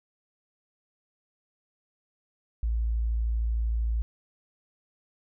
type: tone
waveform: sine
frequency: 56.5 Hz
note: A1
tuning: 47 cents sharp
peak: -24 dBFS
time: 2.63-4.02 s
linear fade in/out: 0 ms
effects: none